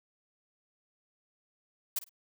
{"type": "noise with echo", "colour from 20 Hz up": "blue", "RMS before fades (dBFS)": -31, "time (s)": [1.96, 1.99], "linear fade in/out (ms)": 5, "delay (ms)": 52, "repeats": 2, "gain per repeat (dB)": -15, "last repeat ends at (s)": 2.094, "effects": []}